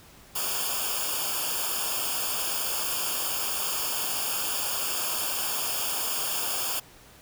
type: noise with comb filter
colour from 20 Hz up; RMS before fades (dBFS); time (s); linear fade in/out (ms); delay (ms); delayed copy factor
white; -29; 0.35-6.8; 10; 0.5; -0.95
effects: pink hiss -52 dBFS RMS until 7.21 s